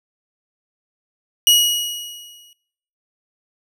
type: tone with exponential decay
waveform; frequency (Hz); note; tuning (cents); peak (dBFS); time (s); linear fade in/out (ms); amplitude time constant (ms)
sawtooth; 2904; F#7; -33; -5; 1.47-2.53; 1; 230
effects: noise-tail reverb RT60 0.8 s tail -26 dB re dry